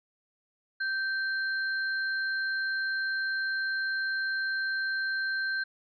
sine tone pair together, 1560 / 4165 Hz, G6 / C8, -9 / -9 cents, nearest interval octave + perfect fourth, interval 1700 cents, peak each -28 / -39 dBFS, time 0.8-5.64 s, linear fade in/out 10 ms, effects none

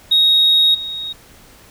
sine tone with level steps, 3762 Hz, A#7, 15 cents sharp, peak -8 / -23 dBFS, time 0.11-1.13 s, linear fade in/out 10 ms, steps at 0.74 s, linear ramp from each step 10 ms, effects tanh soft clip ceiling -6 dBFS + pink hiss -45 dBFS RMS until 1.7 s

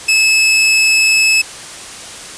sawtooth tone, 2598 Hz, E7, 26 cents flat, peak -5 dBFS, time 0.08-1.42 s, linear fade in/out 10 ms, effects white hiss -30 dBFS RMS until 2.37 s + resampled to 22050 Hz

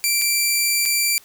10% pulse tone with dropouts, 2349 Hz, D7, in tune, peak -8 dBFS, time 0.04-1.18 s, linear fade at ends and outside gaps 0 ms, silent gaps 0.215-0.219 / 0.854-0.859 s, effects white hiss -50 dBFS RMS until 1.24 s

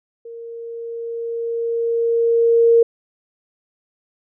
sine tone with level ramp, 463.7 Hz, A#4, 9 cents flat, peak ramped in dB -32 to -8 dBFS, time 0.25-2.83 s, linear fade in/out 5 ms, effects none

